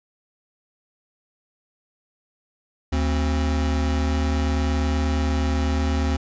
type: tone pair together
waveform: square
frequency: 75.1 / 265.9 Hz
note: D2 / C4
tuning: +39 / +28 cents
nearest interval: octave + minor seventh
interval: 2189 cents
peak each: -21 / -28 dBFS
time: 2.92-6.17 s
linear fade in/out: 10 ms
effects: resampled to 16000 Hz